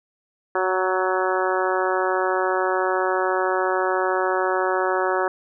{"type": "harmonic tone with a mistuned harmonic", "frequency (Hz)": 186.1, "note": "F#3", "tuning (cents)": 10, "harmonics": [2, 3, 4, 5, 6, 7, 8, 9], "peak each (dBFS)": [-24, -26, -27, -28, -29, -29, -30, -31], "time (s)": [0.55, 5.28], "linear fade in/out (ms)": 2, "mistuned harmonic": 9, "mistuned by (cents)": 16, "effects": []}